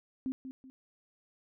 sine tone with echo, 261.6 Hz, C4, in tune, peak -31 dBFS, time 0.26-0.32 s, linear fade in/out 0 ms, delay 190 ms, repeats 2, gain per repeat -9 dB, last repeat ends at 0.7 s, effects none

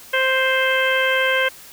harmonic tone, 524 Hz, C5, 2 cents sharp, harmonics 1 / 2 / 3 / 4 / 5 / 6, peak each -21 / -26 / -20 / -23 / -26 / -26 dBFS, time 0.13-1.49 s, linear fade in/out 10 ms, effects white hiss -42 dBFS RMS until 1.72 s

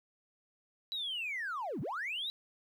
triangle linear two-way sweep, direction down then up, 3965 to 106.9 to 3965 Hz, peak -32 dBFS, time 0.92-2.3 s, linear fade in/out 0 ms, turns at 1.81 s, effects tanh soft clip ceiling -32 dBFS + 12-bit

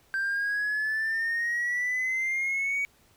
triangle exponential sweep, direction up, 1568 to 2264 Hz, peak -23 dBFS, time 0.14-2.85 s, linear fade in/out 0 ms, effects tanh soft clip ceiling -21 dBFS + pink hiss -62 dBFS RMS until 3.16 s

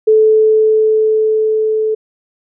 sine tone with level ramp, 435.3 Hz, A4, 19 cents flat, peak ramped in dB -5 to -12 dBFS, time 0.07-1.95 s, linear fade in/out 10 ms, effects none

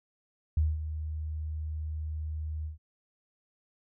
sine tone with ADSR envelope, 77.5 Hz, D#2, 6 cents flat, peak -21 dBFS, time 0.57-2.78 s, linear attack 4 ms, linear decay 200 ms, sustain -11 dB, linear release 130 ms, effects none

